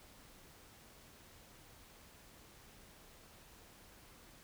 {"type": "silence", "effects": ["pink hiss -60 dBFS RMS until 4.43 s"]}